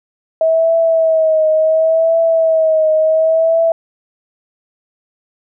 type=tone with vibrato; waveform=sine; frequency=643 Hz; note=E5; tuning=43 cents flat; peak=-9 dBFS; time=0.41-3.72 s; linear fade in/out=2 ms; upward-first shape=triangle; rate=0.7 Hz; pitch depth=51 cents each way; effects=none